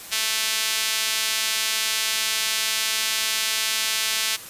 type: tone with high-pass filter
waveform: sawtooth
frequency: 220 Hz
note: A3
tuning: in tune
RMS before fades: -24 dBFS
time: 0.11-4.37 s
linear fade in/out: 20 ms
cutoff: 2900 Hz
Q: 0.89
effects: white hiss -39 dBFS RMS until 4.49 s + resampled to 32000 Hz